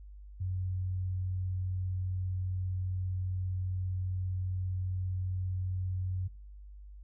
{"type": "tone", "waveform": "sine", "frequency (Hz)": 92.5, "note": "F#2", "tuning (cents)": 0, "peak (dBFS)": -31, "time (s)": [0.4, 6.28], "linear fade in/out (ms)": 10, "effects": ["noise-tail reverb RT60 0.6 s tail -24 dB re dry", "added 50 Hz sine -46 dBFS peak until 7.03 s"]}